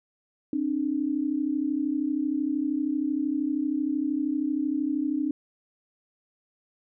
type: tone pair together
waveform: sine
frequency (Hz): 268.4 / 301.3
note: C4 / D4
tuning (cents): +44 / +44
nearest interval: major second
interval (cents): 200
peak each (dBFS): -28 / -26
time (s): 0.53-5.31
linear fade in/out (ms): 2
effects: none